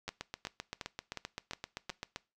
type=two click trains; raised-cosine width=0.2 ms; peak=-21 / -21 dBFS; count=6 / 17; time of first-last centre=0.09-1.895 / 0.08-2.161 s; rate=2.77 / 7.69 Hz; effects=noise-tail reverb RT60 0.3 s tail -21 dB re dry